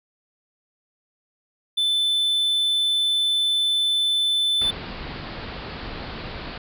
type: tone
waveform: triangle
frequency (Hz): 3520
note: A7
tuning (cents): 0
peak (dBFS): -17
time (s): 1.77-4.71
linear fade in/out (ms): 10
type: low-pass noise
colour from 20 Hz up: pink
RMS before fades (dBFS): -34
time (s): 4.61-6.58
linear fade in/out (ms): 5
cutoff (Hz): 4800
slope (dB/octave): 96
effects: none